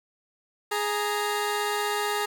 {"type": "tone pair together", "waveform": "15% pulse", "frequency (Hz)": [415.6, 931], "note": ["G#4", "A#5"], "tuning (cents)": [1, -2], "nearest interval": "octave + major second", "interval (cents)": 1397, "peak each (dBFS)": [-20, -25], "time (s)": [0.71, 2.26], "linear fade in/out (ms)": 10, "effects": []}